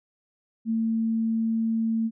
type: tone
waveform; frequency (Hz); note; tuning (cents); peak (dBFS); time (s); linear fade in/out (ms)
sine; 225.1; A3; +40; -22; 0.65-2.11; 50
effects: none